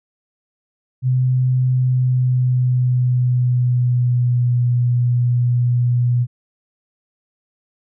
sine tone with pitch glide, 127.7 to 122.07 Hz, C3 to B2, -42 to -20 cents, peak -13 dBFS, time 1.02-6.27 s, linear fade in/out 50 ms, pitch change -78 cents, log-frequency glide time 1.69-4.62 s, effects none

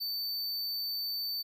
square tone, 4553 Hz, C#8, 45 cents sharp, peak -33 dBFS, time 0-1.43 s, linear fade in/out 20 ms, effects none

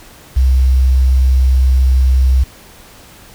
sine tone with quantisation, 64.7 Hz, C2, 19 cents flat, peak -7 dBFS, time 0.36-2.44 s, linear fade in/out 10 ms, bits 6, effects pink hiss -40 dBFS RMS until 3.34 s

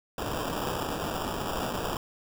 white noise with sample-and-hold, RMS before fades -32 dBFS, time 0.18-1.97 s, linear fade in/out 2 ms, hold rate 2100 Hz, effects none

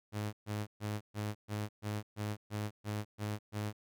sawtooth tone bursts, 105.1 Hz, G#2, 21 cents sharp, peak -31 dBFS, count 11, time 0.12-3.73 s, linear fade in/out 50 ms, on 210 ms, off 130 ms, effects none

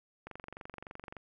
click train, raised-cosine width 0.5 ms, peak -29 dBFS, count 22, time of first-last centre 0.27-1.167 s, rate 23.4 Hz, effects none

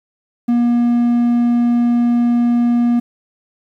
triangle tone, 238.8 Hz, A#3, 42 cents sharp, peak -9 dBFS, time 0.48-3 s, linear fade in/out 10 ms, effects 8-bit

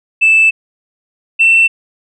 sine tone pair in turn, 2637 / 2686 Hz, E7 / E7, 0 / +32 cents, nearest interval unison, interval 32 cents, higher second, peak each -4 dBFS, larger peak neither, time 0.21-0.51 / 1.39-1.68 s, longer first, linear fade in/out 20 ms, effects tanh soft clip ceiling -2 dBFS

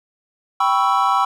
triangle chord, C# half-diminished seventh, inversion second, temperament equal, 784 / 987.8 / 1108.7 / 1318.5 Hz, G5 / B5 / C#6 / E6, 0 / 0 / 0 / 0 cents, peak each -18 dBFS, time 0.6-1.25 s, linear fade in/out 5 ms, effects none

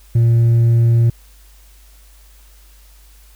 triangle tone with hard clipping, 116.54 Hz, A#2, in tune, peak -8 dBFS, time 0.15-1.1 s, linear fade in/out 5 ms, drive 1 dB, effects added 50 Hz sine -43 dBFS peak until 3.35 s + white hiss -51 dBFS RMS until 3.35 s

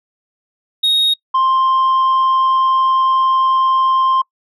sine tone pair in turn, 3747 / 1051.5 Hz, A#7 / C6, +8 / +8 cents, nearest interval octave + minor seventh, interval 2200 cents, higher first, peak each -8 dBFS, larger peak neither, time 0.83-1.14 / 1.34-4.22 s, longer second, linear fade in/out 10 ms, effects noise-tail reverb RT60 0.1 s tail -25 dB re dry + tanh soft clip ceiling -10 dBFS

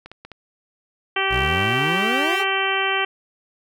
clicks, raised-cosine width 0.3 ms, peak -22 dBFS, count 4, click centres 0.06 / 0.116 / 0.25 / 0.317 s
harmonic tone, 387.4 Hz, G4, 20 cents flat, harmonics 1 / 2 / 3 / 4 / 5 / 6 / 7 / 8, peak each -27 / -27 / -27 / -27 / -27 / -27 / -27 / -27 dBFS, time 1.16-3.05 s, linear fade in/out 5 ms
25% pulse exponential sweep, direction up, 55 to 440 Hz, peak -20 dBFS, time 1.29-2.45 s, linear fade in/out 50 ms
effects none

